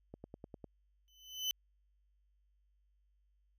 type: click train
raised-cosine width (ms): 2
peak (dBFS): -34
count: 6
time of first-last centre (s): 0.14-0.643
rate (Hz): 9.95
type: tone with exponential growth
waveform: 35% pulse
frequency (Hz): 3023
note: F#7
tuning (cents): +36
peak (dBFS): -29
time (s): 1.08-1.51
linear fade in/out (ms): 0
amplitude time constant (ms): 93
effects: added 50 Hz sine -70 dBFS peak until 3.58 s